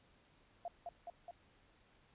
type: tone with echo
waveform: sine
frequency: 691 Hz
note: F5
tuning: 19 cents flat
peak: -40 dBFS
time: 0.65-0.68 s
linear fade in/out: 2 ms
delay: 210 ms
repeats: 3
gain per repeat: -2 dB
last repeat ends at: 1.31 s
effects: pink hiss -69 dBFS RMS until 2.14 s + resampled to 8000 Hz